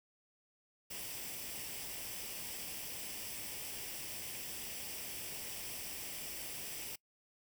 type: noise with comb filter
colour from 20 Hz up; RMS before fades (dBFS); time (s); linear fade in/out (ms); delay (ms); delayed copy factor
white; -44; 0.9-6.96; 10; 0.37; +0.55
effects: noise-tail reverb RT60 0.1 s tail -24 dB re dry